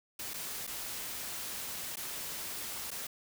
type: noise with dropouts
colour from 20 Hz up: white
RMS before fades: -40 dBFS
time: 0.19-3.07 s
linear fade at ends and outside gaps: 5 ms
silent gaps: 0.336-0.34 / 0.668-0.674 / 1.958-1.969 / 2.906-2.914 s
effects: none